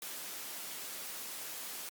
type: noise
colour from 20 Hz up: white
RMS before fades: -43 dBFS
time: 0.02-1.89 s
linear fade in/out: 2 ms
effects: high-pass 200 Hz 12 dB/octave + Opus 48 kbps